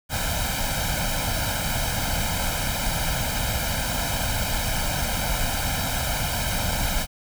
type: noise with comb filter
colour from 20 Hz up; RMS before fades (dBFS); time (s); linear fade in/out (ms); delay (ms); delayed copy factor
pink; -25; 0.09-7.07; 50; 1.3; +0.9
effects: none